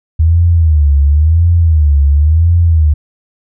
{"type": "tone with vibrato", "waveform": "sine", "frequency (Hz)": 77.78, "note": "D#2", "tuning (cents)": 0, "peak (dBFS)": -5, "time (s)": [0.19, 2.94], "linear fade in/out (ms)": 10, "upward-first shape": "sine", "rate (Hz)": 0.95, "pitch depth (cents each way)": 170, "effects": []}